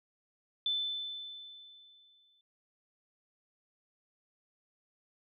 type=tone with exponential decay; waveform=sine; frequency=3520 Hz; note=A7; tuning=in tune; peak=-28 dBFS; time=0.66-2.41 s; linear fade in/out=2 ms; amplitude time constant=380 ms; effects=none